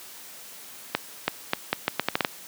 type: accelerating click train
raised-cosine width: 0.3 ms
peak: -5 dBFS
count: 10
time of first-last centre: 0.95-2.248 s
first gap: 330 ms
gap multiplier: 0.77
effects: white hiss -44 dBFS RMS until 2.47 s + high-pass 150 Hz 12 dB/octave